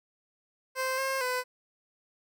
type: tone with pitch steps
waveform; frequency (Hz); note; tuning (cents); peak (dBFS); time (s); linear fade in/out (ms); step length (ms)
15% pulse; 521 / 534 / 503; C5 / C5 / B4; -7 / +35 / +32; -22; 0.75-1.44; 50; 230
effects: none